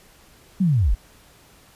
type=linear sweep; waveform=sine; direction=down; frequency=200 to 32.7 Hz; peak=-15 dBFS; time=0.6-0.95 s; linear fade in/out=10 ms; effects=pink hiss -52 dBFS RMS until 1.75 s + resampled to 32000 Hz